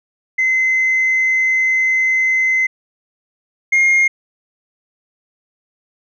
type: tone pair in turn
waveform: sine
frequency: 2055 / 2131 Hz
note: C7 / C7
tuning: -32 / +31 cents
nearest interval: minor second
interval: 63 cents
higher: second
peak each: -11 / -7 dBFS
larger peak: second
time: 0.38-2.67 / 3.72-4.08 s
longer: first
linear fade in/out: 10 ms
effects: tanh soft clip ceiling -9 dBFS